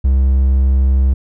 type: tone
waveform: triangle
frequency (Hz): 66.3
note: C2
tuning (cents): +23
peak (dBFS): -7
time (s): 0.04-1.14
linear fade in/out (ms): 10
effects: none